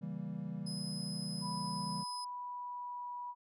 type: chord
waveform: triangle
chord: C# diminished seventh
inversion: none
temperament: equal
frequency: 138.59 / 164.81 / 196 / 233.1 Hz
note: C#3 / E3 / G3 / Bb3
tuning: 0 / 0 / 0 / 0 cents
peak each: -46 / -40 / -40 / -46 dBFS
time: 0.01-2.04 s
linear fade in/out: 20 ms
type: tone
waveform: 35% pulse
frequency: 5060 Hz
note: D#8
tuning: 28 cents sharp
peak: -40 dBFS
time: 0.66-2.25 s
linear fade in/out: 10 ms
type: tone with pitch glide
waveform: sine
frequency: 987.8 to 975.9 Hz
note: B5 to B5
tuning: 0 to -21 cents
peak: -40 dBFS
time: 1.41-3.35 s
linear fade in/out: 50 ms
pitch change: -21 cents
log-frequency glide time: 1.94-3.1 s
effects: none